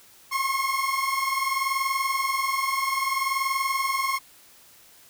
30% pulse tone pair together, 1068 / 1088.6 Hz, C6 / C#6, +35 / -32 cents, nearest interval unison, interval 33 cents, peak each -24 dBFS, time 0.31-4.19 s, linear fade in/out 20 ms, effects white hiss -53 dBFS RMS until 5.09 s

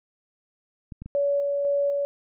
clicks, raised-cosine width 5 ms, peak -25 dBFS, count 3, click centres 0.922 / 1.02 / 1.06 s
sine tone with tremolo, 567 Hz, C#5, 39 cents sharp, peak -20 dBFS, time 1.15-2.05 s, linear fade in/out 0 ms, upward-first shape square, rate 2 Hz, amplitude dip 25%
effects none

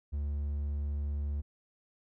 triangle tone, 72.4 Hz, D2, 24 cents flat, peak -29 dBFS, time 0.12-1.42 s, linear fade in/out 20 ms, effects none

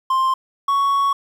triangle tone pair in turn, 1051 / 1113.5 Hz, C6 / C#6, +7 / +7 cents, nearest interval minor second, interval 100 cents, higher second, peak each -13 dBFS, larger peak neither, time 0.1-0.34 / 0.68-1.13 s, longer second, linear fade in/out 5 ms, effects 8-bit

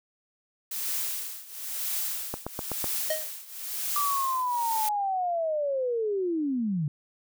blue noise with tremolo, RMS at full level -29 dBFS, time 0.71-4.89 s, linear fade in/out 5 ms, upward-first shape triangle, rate 1 Hz, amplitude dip 90%
click train, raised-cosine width 1 ms, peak -17 dBFS, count 5, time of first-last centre 2.34-2.843 s, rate 7.96 Hz
square tone with exponential decay, 625 Hz, D#5, 8 cents sharp, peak -24 dBFS, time 3.1-3.31 s, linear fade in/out 5 ms, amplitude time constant 44 ms
sine linear sweep, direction down, 1174.7 to 138.59 Hz, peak -25 dBFS, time 3.96-6.88 s, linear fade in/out 2 ms
effects none

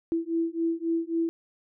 sine beating tone pair, 329.6 / 333.3 Hz, E4 / E4, 0 / +19 cents, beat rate 3.7 Hz, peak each -28 dBFS, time 0.12-1.29 s, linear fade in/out 0 ms, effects none

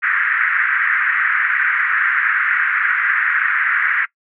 pink band-pass noise, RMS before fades -17 dBFS, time 0.02-4.06 s, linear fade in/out 20 ms, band 1400 to 2000 Hz, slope 48 dB/octave, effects noise-tail reverb RT60 0.1 s tail -21 dB re dry

